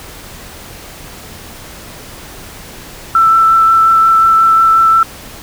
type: tone with vibrato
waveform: sine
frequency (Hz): 1330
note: E6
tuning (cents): +15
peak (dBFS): -5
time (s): 3.15-5.03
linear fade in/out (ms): 2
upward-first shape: sine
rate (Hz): 5.6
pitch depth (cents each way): 11
effects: pink hiss -32 dBFS RMS until 5.42 s